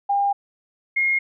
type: tone pair in turn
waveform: sine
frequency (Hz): 803 / 2144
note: G5 / C7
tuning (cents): +41 / +42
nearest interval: octave + perfect fourth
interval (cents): 1701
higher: second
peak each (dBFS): -17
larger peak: neither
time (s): 0.09-0.33 / 0.96-1.19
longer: first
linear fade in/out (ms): 10
effects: none